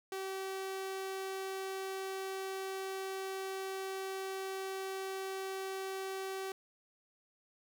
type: tone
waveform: sawtooth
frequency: 383.7 Hz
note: G4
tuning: 37 cents flat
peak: -34 dBFS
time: 0.12-6.52 s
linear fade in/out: 2 ms
effects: none